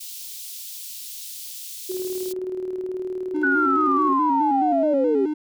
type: high-pass noise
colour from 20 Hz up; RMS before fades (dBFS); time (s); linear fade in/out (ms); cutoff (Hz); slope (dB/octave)
white; -36; 0-2.33; 10; 3200; 24
type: tone with tremolo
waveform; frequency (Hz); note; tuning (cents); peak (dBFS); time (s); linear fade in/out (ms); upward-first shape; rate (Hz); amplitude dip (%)
sine; 370; F#4; 0; -24; 1.89-4.14; 10; square; 19; 40
type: tone with vibrato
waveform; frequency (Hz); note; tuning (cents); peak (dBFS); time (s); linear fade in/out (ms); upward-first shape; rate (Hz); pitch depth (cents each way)
triangle; 288.8; D4; -29; -20; 3.34-5.34; 10; square; 4.7; 87
type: linear sweep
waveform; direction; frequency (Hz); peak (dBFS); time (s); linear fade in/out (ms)
sine; down; 1498 to 370; -18; 3.43-5.26; 5
effects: none

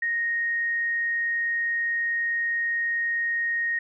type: tone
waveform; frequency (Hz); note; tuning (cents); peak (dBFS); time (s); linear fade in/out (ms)
sine; 1864.7; A#6; 0; -23; 0.02-3.79; 5
effects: none

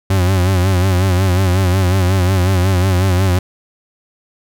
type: tone with vibrato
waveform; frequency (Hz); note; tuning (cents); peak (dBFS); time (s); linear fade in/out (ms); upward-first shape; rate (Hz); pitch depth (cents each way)
40% pulse; 92.8; F#2; +6; -10; 0.1-3.39; 5; sine; 5.5; 80
effects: none

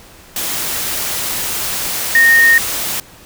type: tone in noise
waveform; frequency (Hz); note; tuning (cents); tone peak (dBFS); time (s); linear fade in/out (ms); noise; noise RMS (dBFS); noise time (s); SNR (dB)
sine; 1847; A#6; -16; -6; 2.15-2.58; 2; white; -20; 0.36-3; +11
effects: pink hiss -41 dBFS RMS until 3.25 s

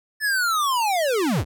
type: linear sweep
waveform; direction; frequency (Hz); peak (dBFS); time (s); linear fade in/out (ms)
square; down; 1760 to 43.72; -20; 0.2-1.45; 50
effects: none

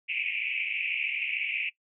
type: band-pass noise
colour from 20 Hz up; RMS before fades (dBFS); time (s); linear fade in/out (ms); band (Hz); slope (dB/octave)
white; -31; 0.08-1.7; 20; 2200 to 2700; 96
effects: noise-tail reverb RT60 0.1 s tail -20 dB re dry

